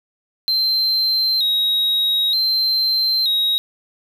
triangle tone with vibrato, 3957 Hz, B7, 3 cents sharp, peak -14 dBFS, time 0.48-3.58 s, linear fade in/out 0 ms, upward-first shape square, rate 0.54 Hz, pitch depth 70 cents each way, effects none

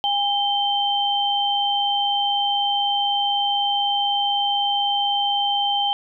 sine tone pair together, 812 / 3116 Hz, G#5 / G7, -39 / -11 cents, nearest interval octave + major seventh, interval 2328 cents, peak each -21 dBFS, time 0.04-5.93 s, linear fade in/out 0 ms, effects none

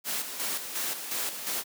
white noise with tremolo, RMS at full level -31 dBFS, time 0.04-1.64 s, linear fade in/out 50 ms, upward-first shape square, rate 2.8 Hz, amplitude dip 55%, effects high-pass 200 Hz 12 dB/octave

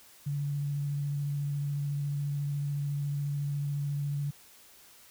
sine tone with vibrato, 143.3 Hz, D3, 42 cents flat, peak -29 dBFS, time 0.26-4.31 s, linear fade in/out 10 ms, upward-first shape triangle, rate 14 Hz, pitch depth 17 cents each way, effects white hiss -56 dBFS RMS until 5.1 s

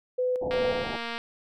sine tone with tremolo, 503 Hz, B4, 32 cents sharp, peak -23 dBFS, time 0.18-0.84 s, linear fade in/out 10 ms, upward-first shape square, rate 2.8 Hz, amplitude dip 45%
white low-pass noise, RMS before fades -36 dBFS, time 0.41-0.97 s, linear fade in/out 10 ms, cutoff 880 Hz, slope 96 dB/octave
click train, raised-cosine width 0.3 ms, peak -18 dBFS, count 157, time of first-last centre 0.51-1.18 s, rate 233 Hz
effects none

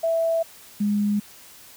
sine tone pair in turn, 659.3 / 206.1 Hz, E5 / G#3, 0 / -13 cents, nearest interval octave + minor sixth, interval 2013 cents, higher first, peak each -19 dBFS, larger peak neither, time 0.03-0.43 / 0.8-1.2 s, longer neither, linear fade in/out 10 ms, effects white hiss -47 dBFS RMS until 1.76 s

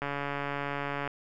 click train, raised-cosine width 0.5 ms, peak -18 dBFS, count 151, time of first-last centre 0.02-1.076 s, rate 142 Hz, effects none

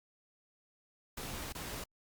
pink noise with dropouts, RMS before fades -42 dBFS, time 1.17-1.84 s, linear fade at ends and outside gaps 5 ms, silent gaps 1.525-1.549 s, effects Opus 48 kbps

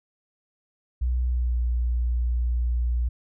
sine tone with pitch glide, 61.8 to 59.94 Hz, B1 to A#1, +2 to +49 cents, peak -21 dBFS, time 1.01-3.09 s, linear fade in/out 10 ms, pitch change -53 cents, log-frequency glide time 1.29-1.57 s, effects none

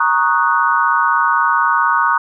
sine chord, D# minor seventh, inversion second, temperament equal, 932.3 / 1108.7 / 1244.5 / 1480 Hz, A#5 / C#6 / D#6 / F#6, 0 / 0 / 0 / 0 cents, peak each -17 dBFS, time 0-2.18 s, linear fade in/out 5 ms, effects none

